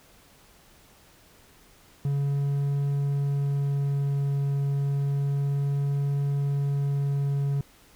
triangle tone with vibrato, 140.6 Hz, C#3, 25 cents sharp, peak -21 dBFS, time 2.05-7.61 s, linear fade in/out 2 ms, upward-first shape triangle, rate 0.3 Hz, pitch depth 8 cents each way, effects pink hiss -56 dBFS RMS until 7.95 s

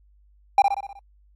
triangle tone with echo, 798 Hz, G5, 31 cents sharp, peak -9 dBFS, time 0.58-0.62 s, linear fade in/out 2 ms, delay 62 ms, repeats 6, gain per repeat -5 dB, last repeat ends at 0.992 s, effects added 50 Hz sine -54 dBFS peak until 1.35 s + AAC 64 kbps

